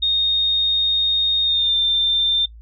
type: tone with pitch glide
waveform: sine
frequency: 3700 to 3584 Hz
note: A#7 to A7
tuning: -14 to +31 cents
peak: -15 dBFS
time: 0.02-2.46 s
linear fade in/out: 10 ms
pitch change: -55 cents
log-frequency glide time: 1.43-1.76 s
effects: noise-tail reverb RT60 0.1 s tail -21 dB re dry + added 56 Hz sine -38 dBFS peak until 2.61 s